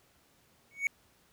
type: tone with exponential growth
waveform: triangle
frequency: 2230 Hz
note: C#7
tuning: 10 cents sharp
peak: -21 dBFS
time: 0.71-0.87 s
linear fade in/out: 1 ms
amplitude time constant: 33 ms
effects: pink hiss -66 dBFS RMS until 1.32 s + high-pass 60 Hz 12 dB/octave